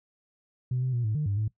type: tone with pitch steps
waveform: sine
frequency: 126 / 128.9 / 120.2 / 107.9 / 150.7 / 100.3 / 107.5 Hz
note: B2 / C3 / B2 / A2 / D3 / G2 / A2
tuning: +35 / -26 / -46 / -33 / +45 / +40 / -40 cents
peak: -24 dBFS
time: 0.71-1.48 s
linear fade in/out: 5 ms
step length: 110 ms
effects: noise-tail reverb RT60 0.1 s tail -19 dB re dry + tanh soft clip ceiling -21 dBFS